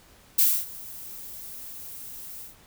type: noise with ADSR envelope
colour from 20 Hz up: violet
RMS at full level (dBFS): -18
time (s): 0.38-2.56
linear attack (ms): 11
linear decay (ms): 260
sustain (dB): -22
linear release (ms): 140
effects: pink hiss -55 dBFS RMS until 2.66 s